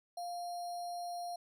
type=tone with sample-and-hold; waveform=sine; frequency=701 Hz; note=F5; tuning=6 cents sharp; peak=-38 dBFS; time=0.17-1.36 s; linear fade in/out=5 ms; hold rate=4900 Hz; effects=resampled to 32000 Hz